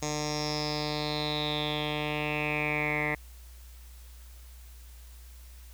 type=tone with low-pass filter sweep; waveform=10% pulse; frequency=150 Hz; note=D3; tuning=37 cents sharp; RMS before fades=-31 dBFS; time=0.02-3.15 s; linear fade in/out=5 ms; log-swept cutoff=6400 to 2000 Hz; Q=7.8; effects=added 60 Hz sine -46 dBFS peak until 5.73 s + white hiss -57 dBFS RMS until 5.73 s